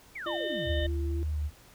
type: exponential sweep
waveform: sine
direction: down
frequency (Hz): 2404 to 32.94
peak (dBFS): -36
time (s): 0.15-0.89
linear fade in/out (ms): 10
type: harmonic tone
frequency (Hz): 606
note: D#5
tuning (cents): -46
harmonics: 1 / 3 / 5 / 6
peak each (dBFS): -33 / -38 / -40 / -41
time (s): 0.26-0.87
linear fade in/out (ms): 10
type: tone with pitch glide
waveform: sine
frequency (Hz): 341.2 to 338.3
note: F4 to E4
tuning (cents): -40 to +45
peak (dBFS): -36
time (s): 0.26-1.23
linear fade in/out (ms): 0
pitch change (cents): -15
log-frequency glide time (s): 0.93-1.12
type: tone with vibrato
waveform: sine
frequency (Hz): 75.2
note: D2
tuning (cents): +42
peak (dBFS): -28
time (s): 0.65-1.51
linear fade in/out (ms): 50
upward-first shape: sine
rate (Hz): 2.1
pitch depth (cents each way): 25
effects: pink hiss -56 dBFS RMS until 1.74 s